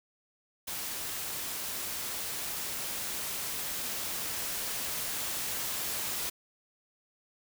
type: noise with level ramp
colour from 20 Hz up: white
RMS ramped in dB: -37 to -34 dBFS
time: 0.67-6.3 s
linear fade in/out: 10 ms
effects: none